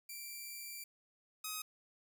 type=tone pair in turn; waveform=5% pulse; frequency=2349 / 1260.6 Hz; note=D7 / D#6; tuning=0 / +22 cents; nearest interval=major seventh; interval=1078 cents; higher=first; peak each=-35 / -28 dBFS; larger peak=second; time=0.09-0.84 / 1.44-1.62 s; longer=first; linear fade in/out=5 ms; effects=none